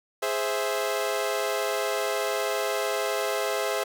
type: chord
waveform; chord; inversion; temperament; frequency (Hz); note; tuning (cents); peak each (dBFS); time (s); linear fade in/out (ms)
sawtooth; Ab augmented; none; equal; 415.3 / 523.3 / 659.3; Ab4 / C5 / E5; 0 / 0 / 0; -26; 0.22-3.84; 10
effects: none